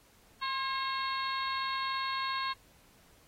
harmonic tone with a mistuned harmonic, 540 Hz, C#5, 45 cents flat, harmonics 2 / 3 / 4 / 5 / 6 / 7 / 8, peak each -33 / -40 / -42 / -44 / -48 / -43 / -41 dBFS, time 0.41-2.54 s, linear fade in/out 20 ms, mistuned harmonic 2, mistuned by -30 cents, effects pink hiss -63 dBFS RMS until 3.27 s + AAC 48 kbps

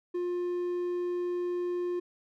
triangle tone, 354 Hz, F4, 23 cents sharp, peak -27 dBFS, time 0.14-2 s, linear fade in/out 10 ms, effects none

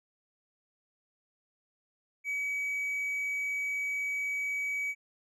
sine tone with hard clipping, 2274 Hz, C#7, 44 cents sharp, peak -31 dBFS, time 2.24-4.95 s, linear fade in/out 50 ms, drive 2 dB, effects none

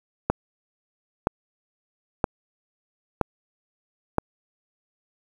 click train, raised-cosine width 1 ms, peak -5 dBFS, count 5, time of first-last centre 0.3-4.183 s, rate 1.03 Hz, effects 7-bit

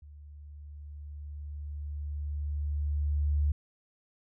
sine tone with level ramp, 73.42 Hz, D2, in tune, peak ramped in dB -47 to -23 dBFS, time 0.02-3.52 s, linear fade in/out 5 ms, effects none

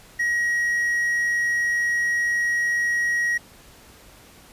triangle tone, 1899 Hz, A#6, 32 cents sharp, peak -18 dBFS, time 0.19-3.38 s, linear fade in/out 10 ms, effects pink hiss -49 dBFS RMS until 4.52 s + resampled to 32000 Hz

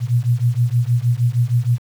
sine beating tone pair, 117.4 / 123.8 Hz, A#2 / B2, +13 / +5 cents, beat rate 6.4 Hz, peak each -17 dBFS, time 0-1.79 s, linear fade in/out 50 ms, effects 7-bit

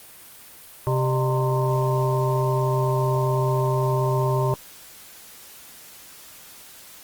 harmonic tone with a mistuned harmonic, 130.81 Hz, C3, in tune, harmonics 1 / 3 / 5 / 7 / 8, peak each -21 / -26 / -28 / -29 / -30 dBFS, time 0.87-4.54 s, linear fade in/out 0 ms, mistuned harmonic 5, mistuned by -130 cents, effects white hiss -45 dBFS RMS until 7.03 s + Opus 32 kbps

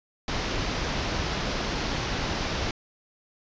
pink low-pass noise, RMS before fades -29 dBFS, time 0.28-2.71 s, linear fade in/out 2 ms, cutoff 6000 Hz, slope 48 dB/octave, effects resampled to 16000 Hz

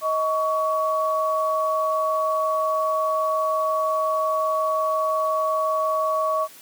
sine tone pair together, 630 / 1123.6 Hz, D#5 / C#6, +21 / +23 cents, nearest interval minor seventh, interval 1002 cents, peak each -23 / -22 dBFS, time 0.01-6.48 s, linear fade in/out 50 ms, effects white hiss -46 dBFS RMS until 6.61 s + high-pass 150 Hz 12 dB/octave

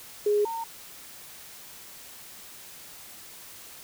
sine tone pair in turn, 415.3 / 913.7 Hz, G#4 / A#5, 0 / -35 cents, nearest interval octave + major second, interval 1365 cents, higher second, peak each -20 / -30 dBFS, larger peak first, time 0.26-0.45 / 0.45-0.64 s, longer neither, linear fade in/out 5 ms, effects white hiss -46 dBFS RMS until 3.83 s

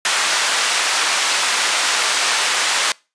pink band-pass noise, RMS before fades -18 dBFS, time 0.05-2.92 s, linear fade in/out 2 ms, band 1100 to 8800 Hz, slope 12 dB/octave, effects noise-tail reverb RT60 0.3 s tail -25 dB re dry + resampled to 22050 Hz

